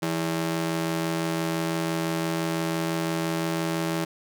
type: ring-modulated tone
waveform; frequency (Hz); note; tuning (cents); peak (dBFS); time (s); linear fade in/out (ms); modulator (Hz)
sawtooth; 246.9; B3; 0; -18; 0.02-4.05; 10; 80.5
effects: none